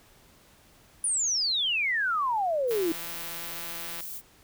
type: exponential sweep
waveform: sine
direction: down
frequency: 9790 to 317 Hz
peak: -24 dBFS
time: 1.04-2.92 s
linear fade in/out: 2 ms
type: noise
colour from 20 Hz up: violet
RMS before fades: -38 dBFS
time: 2.67-4.22 s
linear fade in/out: 50 ms
type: click train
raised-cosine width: 0.2 ms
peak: -23 dBFS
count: 220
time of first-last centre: 2.71-4.006 s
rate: 169 Hz
effects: pink hiss -58 dBFS RMS until 4.43 s